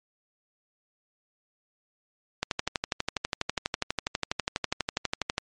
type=click train; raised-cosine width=0.2 ms; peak=-9 dBFS; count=37; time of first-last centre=2.43-5.381 s; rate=12.2 Hz; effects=MP3 48 kbps